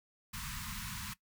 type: band-stop noise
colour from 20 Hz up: pink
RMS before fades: -42 dBFS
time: 0.33-1.14 s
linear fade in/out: 10 ms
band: 230 to 920 Hz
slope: 96 dB/octave
effects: noise-tail reverb RT60 0.1 s tail -18 dB re dry